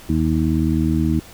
harmonic tone, 79.2 Hz, D#2, 31 cents sharp, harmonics 1 / 2 / 3 / 4, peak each -21 / -21 / -21 / -21 dBFS, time 0.09-1.2 s, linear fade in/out 5 ms, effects pink hiss -42 dBFS RMS until 1.33 s

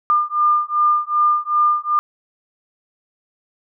sine beating tone pair, 1202 / 1204.6 Hz, D6 / D6, +40 / +44 cents, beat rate 2.6 Hz, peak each -17 dBFS, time 0.1-1.99 s, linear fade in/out 0 ms, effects none

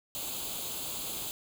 white noise with comb filter, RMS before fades -37 dBFS, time 0.15-1.31 s, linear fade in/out 0 ms, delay 0.27 ms, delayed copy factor +0.75, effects none

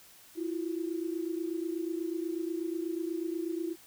sine tone pair together, 329.4 / 357.6 Hz, E4 / F4, -1 / +41 cents, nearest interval minor second, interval 142 cents, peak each -33 / -36 dBFS, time 0.35-3.76 s, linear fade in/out 50 ms, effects white hiss -56 dBFS RMS until 3.86 s

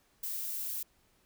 violet noise, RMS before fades -37 dBFS, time 0.23-0.83 s, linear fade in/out 5 ms, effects pink hiss -69 dBFS RMS until 1.25 s

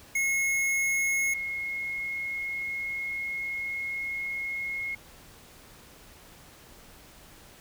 square / sine tone pair in turn, 2171 / 2161 Hz, C#7 / C#7, -37 / -45 cents, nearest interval unison, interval 8 cents, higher first, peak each -25 / -30 dBFS, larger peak first, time 0.15-1.34 / 1.34-4.95 s, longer second, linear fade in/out 5 ms, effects pink hiss -52 dBFS RMS until 7.6 s

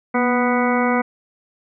harmonic tone with a mistuned harmonic, 247 Hz, B3, in tune, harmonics 1 / 2 / 3 / 4 / 5 / 6 / 8 / 9, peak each -19 / -22 / -24 / -25 / -26 / -27 / -28 / -29 dBFS, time 0.14-1.02 s, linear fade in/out 10 ms, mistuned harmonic 1, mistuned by -43 cents, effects none

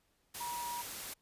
sine tone in noise, 958 Hz, A#5, 47 cents sharp, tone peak -38 dBFS, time 0.4-0.82 s, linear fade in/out 10 ms, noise white, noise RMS -43 dBFS, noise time 0.34-1.14 s, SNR +2 dB, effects pink hiss -75 dBFS RMS until 1.21 s + resampled to 32000 Hz

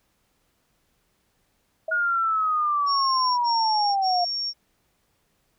sine tone with exponential decay, 642 Hz, E5, 46 cents flat, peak -24 dBFS, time 1.88-2.05 s, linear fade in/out 5 ms, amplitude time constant 36 ms
sine linear sweep, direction down, 1444 to 697 Hz, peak -20 dBFS, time 1.91-4.25 s, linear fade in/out 10 ms
sine tone bursts, 5520 Hz, F8, 21 cents flat, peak -25 dBFS, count 3, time 2.86-4.536 s, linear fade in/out 50 ms, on 520 ms, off 58 ms
effects pink hiss -69 dBFS RMS until 5.58 s

